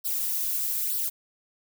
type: noise with flanger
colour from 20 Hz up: violet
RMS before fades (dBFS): -28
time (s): 0.04-1.1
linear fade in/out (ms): 20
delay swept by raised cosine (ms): 0.21 to 3.81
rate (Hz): 1.1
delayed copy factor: +0.8
effects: none